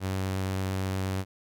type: tone with vibrato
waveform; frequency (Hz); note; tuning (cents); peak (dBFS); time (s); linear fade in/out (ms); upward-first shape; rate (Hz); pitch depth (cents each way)
sawtooth; 95; F#2; +46; -24; 0-1.25; 50; sine; 8.6; 8
effects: none